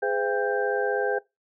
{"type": "tone cluster", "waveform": "sine", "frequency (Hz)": [414.3, 510, 680, 797, 1572], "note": ["G#4", "C5", "F5", "G5", "G6"], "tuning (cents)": [-4, -44, -46, 28, 4], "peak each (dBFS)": [-27, -28, -34, -31, -30], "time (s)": [0.02, 1.19], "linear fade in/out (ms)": 10, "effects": ["noise-tail reverb RT60 0.2 s tail -21 dB re dry"]}